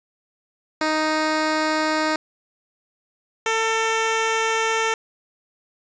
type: tone pair in turn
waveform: 10% pulse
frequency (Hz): 311.1 / 447.7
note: D#4 / A4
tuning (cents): 0 / +30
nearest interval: tritone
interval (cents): 630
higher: second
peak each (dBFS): -11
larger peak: neither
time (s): 0.81-2.16 / 3.46-4.94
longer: second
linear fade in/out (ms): 2
effects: resampled to 16000 Hz + 7-bit